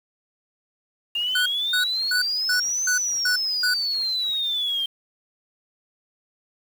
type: exponential two-way sweep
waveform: sine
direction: up then down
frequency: 2800 to 6272 to 3157 Hz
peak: -22 dBFS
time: 1.15-4.86 s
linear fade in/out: 5 ms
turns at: 2.87 s
type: tone bursts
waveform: square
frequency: 1480 Hz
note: F#6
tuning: in tune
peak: -21 dBFS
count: 7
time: 1.35-3.74 s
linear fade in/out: 5 ms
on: 110 ms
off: 270 ms
effects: 7-bit